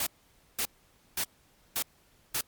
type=noise bursts; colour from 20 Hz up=white; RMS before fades=-30 dBFS; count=5; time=0-2.41 s; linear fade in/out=2 ms; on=66 ms; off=520 ms; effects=pink hiss -64 dBFS RMS until 2.47 s + MP3 96 kbps